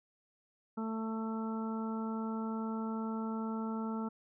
harmonic tone, 222.2 Hz, A3, 17 cents sharp, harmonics 1 / 2 / 3 / 4 / 5 / 6, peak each -35 / -44 / -51 / -45 / -53 / -46 dBFS, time 0.77-4.09 s, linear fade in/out 10 ms, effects none

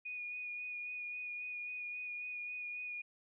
sine tone with vibrato, 2460 Hz, D#7, 20 cents flat, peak -40 dBFS, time 0.05-3.02 s, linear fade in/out 10 ms, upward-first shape sine, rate 3.7 Hz, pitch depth 18 cents each way, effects none

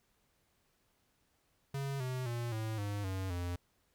square tone with pitch steps, 138 / 128.02 / 118.76 / 110.17 / 102.2 / 94.8 / 87.94 Hz, C#3 / C3 / A#2 / A2 / G#2 / F#2 / F2, -7 / -37 / +33 / +3 / -27 / +43 / +13 cents, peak -36 dBFS, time 1.74-3.56 s, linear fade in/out 5 ms, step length 260 ms, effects pink hiss -75 dBFS RMS until 3.94 s

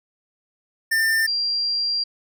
square / sine tone pair in turn, 1795 / 4752 Hz, A6 / D8, +34 / +20 cents, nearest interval octave + perfect fourth, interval 1686 cents, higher second, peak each -18 / -20 dBFS, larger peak first, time 0.91-1.27 / 1.27-2.04 s, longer second, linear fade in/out 10 ms, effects none

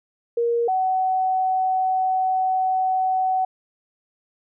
sine tone pair in turn, 470 / 751.3 Hz, A#4 / F#5, +14 / +26 cents, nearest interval minor sixth, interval 812 cents, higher second, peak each -18 dBFS, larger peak neither, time 0.37-0.68 / 0.68-3.45 s, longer second, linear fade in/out 5 ms, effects none

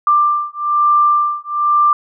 sine beating tone pair, 1184 / 1185.1 Hz, D6 / D6, +14 / +15 cents, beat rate 1.1 Hz, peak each -14 dBFS, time 0.07-1.93 s, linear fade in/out 2 ms, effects none

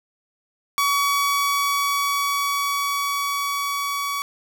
sawtooth tone with level ramp, 1132 Hz, C#6, 36 cents sharp, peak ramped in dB -14 to -20 dBFS, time 0.78-4.22 s, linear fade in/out 0 ms, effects none

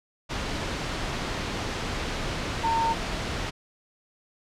sine tone in noise, 911 Hz, A#5, 40 cents flat, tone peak -22 dBFS, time 2.63-2.94 s, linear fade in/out 20 ms, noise pink, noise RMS -30 dBFS, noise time 0.29-3.51 s, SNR +5 dB, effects low-pass 5000 Hz 12 dB/octave

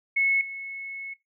sine tone with level steps, 2193 Hz, C#7, 19 cents flat, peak -20 / -34 dBFS, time 0.16-1.14 s, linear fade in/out 10 ms, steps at 0.41 s, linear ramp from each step 2 ms, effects noise-tail reverb RT60 0.2 s tail -19 dB re dry

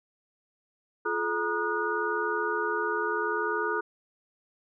sine tone cluster, 348.4 / 429 / 945 / 1226 / 1459 Hz, F4 / A4 / A#5 / D#6 / F#6, -4 / -44 / +23 / -26 / -25 cents, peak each -35 / -31 / -34 / -33 / -31 dBFS, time 1.05-3.81 s, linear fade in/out 10 ms, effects none

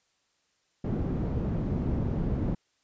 white low-pass noise, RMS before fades -29 dBFS, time 0.84-2.55 s, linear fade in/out 5 ms, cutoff 200 Hz, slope 12 dB/octave, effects white hiss -72 dBFS RMS until 2.83 s + resampled to 16000 Hz

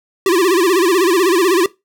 square tone with vibrato, 361.3 Hz, F#4, 41 cents flat, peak -11 dBFS, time 0.26-1.66 s, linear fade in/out 2 ms, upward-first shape sine, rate 16 Hz, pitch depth 150 cents each way, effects noise-tail reverb RT60 0.2 s tail -20 dB re dry

